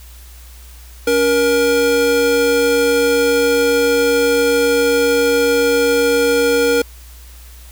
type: tone pair together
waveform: square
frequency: 281.7 / 473.7 Hz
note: C#4 / A#4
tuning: +28 / +28 cents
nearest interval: major sixth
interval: 900 cents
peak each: -21 / -13 dBFS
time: 1.07-6.82 s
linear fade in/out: 5 ms
effects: added 60 Hz sine -36 dBFS peak until 7.71 s + white hiss -44 dBFS RMS until 7.71 s